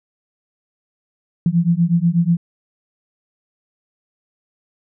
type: beating tone pair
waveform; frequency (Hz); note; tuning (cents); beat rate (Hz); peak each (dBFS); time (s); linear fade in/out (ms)
sine; 166.4 / 174.6; E3 / F3; +17 / 0; 8.2; -16; 1.46-2.37; 2
effects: none